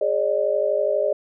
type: chord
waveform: sine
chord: Ab suspended fourth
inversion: none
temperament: equal with one note detuned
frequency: 415.3 / 554.4 / 606.6 Hz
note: Ab4 / Db5 / Eb5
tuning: 0 / 0 / -44 cents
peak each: -25 / -23 / -21 dBFS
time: 0.01-1.13 s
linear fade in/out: 5 ms
effects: none